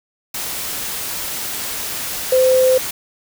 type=tone in noise; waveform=sine; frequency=515 Hz; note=C5; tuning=28 cents flat; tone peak=-10 dBFS; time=2.32-2.78 s; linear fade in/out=5 ms; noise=white; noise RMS=-25 dBFS; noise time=0.34-2.91 s; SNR=+12 dB; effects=none